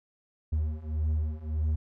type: beating tone pair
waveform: triangle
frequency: 76.3 / 78 Hz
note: D#2 / D#2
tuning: -33 / +5 cents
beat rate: 1.7 Hz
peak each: -29 / -27 dBFS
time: 0.52-1.76 s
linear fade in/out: 10 ms
effects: none